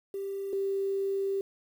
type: tone pair in turn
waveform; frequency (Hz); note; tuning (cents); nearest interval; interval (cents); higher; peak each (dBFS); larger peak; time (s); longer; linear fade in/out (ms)
sine; 393.5 / 391.9; G4 / G4; +7 / 0; unison; 7; first; -32 / -27; second; 0.14-0.53 / 0.53-1.41; second; 2
effects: 9-bit